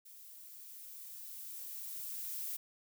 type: noise with level ramp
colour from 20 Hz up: violet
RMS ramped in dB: -55 to -40 dBFS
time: 0.05-2.57 s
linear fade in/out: 10 ms
effects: none